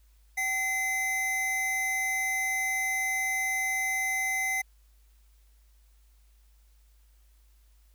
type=tone pair together; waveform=square; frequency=768.6 / 2052 Hz; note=G5 / C7; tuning=-34 / -34 cents; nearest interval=octave + perfect fourth; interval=1700 cents; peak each=-37 / -28 dBFS; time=0.37-4.62 s; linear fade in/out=10 ms; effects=added 52 Hz sine -57 dBFS peak until 7.94 s + white hiss -70 dBFS RMS until 7.94 s